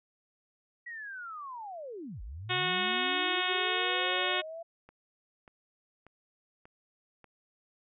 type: linear two-way sweep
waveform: sine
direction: down then up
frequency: 1941 to 43.65 to 675 Hz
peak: -39 dBFS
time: 0.86-4.63 s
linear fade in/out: 10 ms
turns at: 2.22 s
type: harmonic tone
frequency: 365.6 Hz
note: F#4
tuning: 21 cents flat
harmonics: 1 / 2 / 3 / 4 / 5 / 6 / 7 / 8 / 9 / 10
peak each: -37 / -37 / -37 / -37 / -37 / -37 / -37 / -37 / -37 / -37 dBFS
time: 2.49-4.42 s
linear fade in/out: 20 ms
type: click train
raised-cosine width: 0.5 ms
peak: -38 dBFS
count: 5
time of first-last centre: 4.89-7.243 s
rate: 1.7 Hz
effects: none